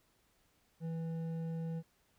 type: tone with hard clipping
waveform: sine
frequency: 164 Hz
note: E3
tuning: 9 cents flat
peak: -38 dBFS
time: 0.8-1.83 s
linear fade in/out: 50 ms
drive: 7 dB
effects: pink hiss -73 dBFS RMS until 2.18 s